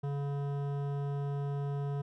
sine tone with hard clipping, 141.6 Hz, C#3, 37 cents sharp, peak -34 dBFS, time 0.03-2.02 s, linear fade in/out 10 ms, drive 14 dB, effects none

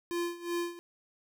square tone with tremolo, 345.3 Hz, F4, 20 cents flat, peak -30 dBFS, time 0.11-0.79 s, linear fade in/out 0 ms, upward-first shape sine, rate 2.7 Hz, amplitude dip 85%, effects none

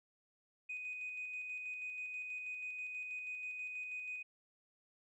sine tone with tremolo, 2495 Hz, D#7, 4 cents sharp, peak -39 dBFS, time 0.69-4.23 s, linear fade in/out 10 ms, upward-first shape square, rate 6.2 Hz, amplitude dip 30%, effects tanh soft clip ceiling -36 dBFS

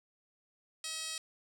10% pulse tone with band-pass filter, 639 Hz, D#5, 46 cents sharp, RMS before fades -40 dBFS, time 0.84-1.18 s, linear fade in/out 2 ms, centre 6400 Hz, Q 5.6, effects none

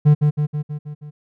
triangle tone with echo, 149 Hz, D3, 25 cents sharp, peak -6 dBFS, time 0.05-0.15 s, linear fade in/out 20 ms, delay 160 ms, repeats 6, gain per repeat -4 dB, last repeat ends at 1.11 s, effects none

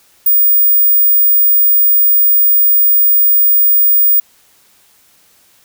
sine tone, 15000 Hz, A#9, 10 cents sharp, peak -6 dBFS, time 0.26-4.2 s, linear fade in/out 5 ms, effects white hiss -50 dBFS RMS until 5.64 s

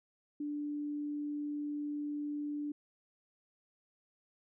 sine tone, 293.7 Hz, D4, in tune, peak -35 dBFS, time 0.4-2.72 s, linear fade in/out 5 ms, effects none

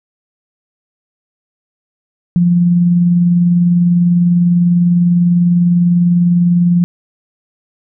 sine tone with tremolo, 174.61 Hz, F3, in tune, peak -6 dBFS, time 2.36-6.84 s, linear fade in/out 0 ms, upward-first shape sine, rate 20 Hz, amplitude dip 30%, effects none

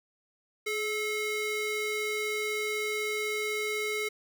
square ring-modulated tone, 866 Hz, A5, 28 cents flat, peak -27 dBFS, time 0.66-4.09 s, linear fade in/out 10 ms, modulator 1290 Hz, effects none

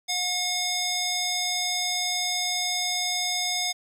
square tone with band-pass filter, 723 Hz, F#5, 40 cents flat, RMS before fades -27 dBFS, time 0.08-3.73 s, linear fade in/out 20 ms, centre 5200 Hz, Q 1.6, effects 9-bit

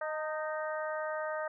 harmonic tone with a mistuned harmonic, 310 Hz, D#4, 6 cents flat, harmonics 2 / 3 / 4 / 5 / 6, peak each -35 / -42 / -41 / -42 / -45 dBFS, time 0.01-1.48 s, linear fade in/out 5 ms, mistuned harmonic 3, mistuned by -30 cents, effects none

